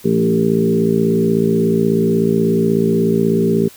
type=harmonic tone with a mistuned harmonic; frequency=56.4 Hz; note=A1; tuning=44 cents sharp; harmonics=2 / 3 / 4 / 5 / 6 / 7 / 8; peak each=-27 / -18 / -17 / -25 / -26 / -16 / -23 dBFS; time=0.04-3.69 s; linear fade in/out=20 ms; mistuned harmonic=4; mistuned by=-17 cents; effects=white hiss -42 dBFS RMS until 3.76 s